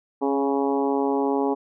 harmonic tone with a mistuned harmonic, 139 Hz, C#3, 5 cents sharp, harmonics 2 / 3 / 4 / 5 / 6 / 7 / 8, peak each -24 / -24 / -32 / -33 / -28 / -33 / -38 dBFS, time 0.21-1.55 s, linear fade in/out 20 ms, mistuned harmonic 2, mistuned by -16 cents, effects none

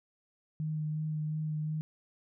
sine tone with vibrato, 154.2 Hz, D#3, 15 cents flat, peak -31 dBFS, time 0.6-1.81 s, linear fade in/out 0 ms, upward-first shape sine, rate 2.8 Hz, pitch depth 15 cents each way, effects none

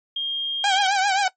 sine tone, 3222 Hz, G7, 47 cents sharp, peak -22 dBFS, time 0.16-0.87 s, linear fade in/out 5 ms
sawtooth tone with vibrato, 784 Hz, G5, in tune, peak -14 dBFS, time 0.64-1.28 s, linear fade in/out 2 ms, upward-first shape triangle, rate 7.6 Hz, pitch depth 100 cents each way
effects noise-tail reverb RT60 0.1 s tail -19 dB re dry + MP3 32 kbps

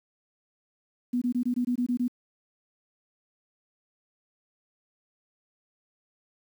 sine tone bursts, 245.6 Hz, B3, 9 cents flat, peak -23 dBFS, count 9, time 1.13-2.081 s, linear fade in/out 10 ms, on 87 ms, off 21 ms, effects 9-bit

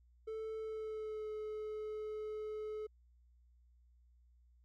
triangle tone with pitch glide, 440 to 428.7 Hz, A4 to A4, 0 to -45 cents, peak -38 dBFS, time 0.27-2.87 s, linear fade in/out 10 ms, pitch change -45 cents, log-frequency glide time 0.58-1.3 s, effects added 60 Hz sine -64 dBFS peak until 4.64 s

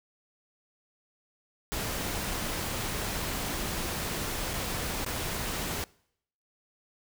pink noise with dropouts, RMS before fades -33 dBFS, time 1.72-5.84 s, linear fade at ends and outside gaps 0 ms, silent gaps 4.534-4.538 / 5.047-5.063 s, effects noise-tail reverb RT60 0.7 s tail -24 dB re dry

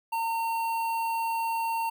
square tone with notch filter, 912 Hz, A#5, 38 cents flat, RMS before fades -29 dBFS, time 0.12-1.9 s, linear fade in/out 10 ms, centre 5900 Hz, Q 0.76, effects none

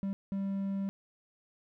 triangle tone bursts at uneven times, 196 Hz, G3, in tune, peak -29 dBFS, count 2, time 0.03-0.13 / 0.32-0.89 s, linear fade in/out 0 ms, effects none

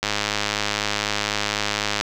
click train, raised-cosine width 0.2 ms, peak -4 dBFS, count 207, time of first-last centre 0.03-2.011 s, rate 104 Hz, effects 7-bit

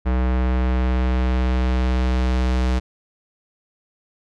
square tone with low-pass filter sweep, 63 Hz, B1, 35 cents sharp, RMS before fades -19 dBFS, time 0.05-2.8 s, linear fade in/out 20 ms, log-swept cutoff 1900 to 5900 Hz, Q 0.78, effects none

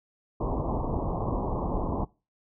pink low-pass noise, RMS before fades -29 dBFS, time 0.4-2.05 s, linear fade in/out 10 ms, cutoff 1100 Hz, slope 96 dB/octave, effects noise-tail reverb RT60 0.3 s tail -23 dB re dry

